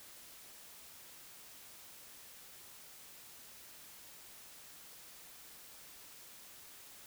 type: silence
effects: white hiss -55 dBFS RMS until 7.06 s